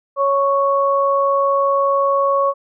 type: tone pair together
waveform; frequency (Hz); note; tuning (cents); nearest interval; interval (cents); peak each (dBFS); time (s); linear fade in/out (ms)
sine; 554.4 / 1108.8; C#5 / C#6; 0 / 0; octave; 1200; -16; 0.16-2.54; 50
effects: none